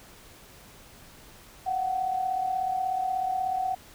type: tone pair together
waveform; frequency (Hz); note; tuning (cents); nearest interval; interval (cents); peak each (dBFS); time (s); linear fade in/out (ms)
sine; 716 / 752.5; F5 / F#5; +43 / +29; minor second; 86; -33 / -26; 1.66-3.75; 10
effects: pink hiss -51 dBFS RMS until 3.94 s